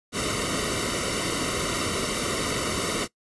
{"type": "noise with comb filter", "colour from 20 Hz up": "pink", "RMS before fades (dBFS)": -27, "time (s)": [0.12, 3.08], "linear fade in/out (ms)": 50, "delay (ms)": 1.2, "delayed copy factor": -0.8, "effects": ["noise-tail reverb RT60 0.1 s tail -20 dB re dry", "resampled to 24000 Hz"]}